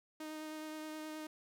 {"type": "tone with vibrato", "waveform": "sawtooth", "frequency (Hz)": 310, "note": "D#4", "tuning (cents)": -6, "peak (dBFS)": -39, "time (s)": [0.2, 1.27], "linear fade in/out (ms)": 5, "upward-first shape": "sine", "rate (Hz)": 9.5, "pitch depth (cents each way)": 12, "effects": []}